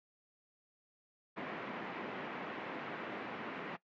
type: band-pass noise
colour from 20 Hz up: pink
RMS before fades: -43 dBFS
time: 1.36-3.77 s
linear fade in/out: 20 ms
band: 190 to 2500 Hz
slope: 24 dB/octave
effects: noise-tail reverb RT60 0.1 s tail -18 dB re dry + MP3 48 kbps